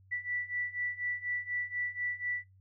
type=beating tone pair; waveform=sine; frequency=1962 / 1966.1 Hz; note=B6 / B6; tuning=-12 / -8 cents; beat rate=4.1 Hz; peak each=-37 / -35 dBFS; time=0.11-2.44 s; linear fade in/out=20 ms; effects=noise-tail reverb RT60 0.2 s tail -21 dB re dry + added 95 Hz sine -58 dBFS peak until 2.6 s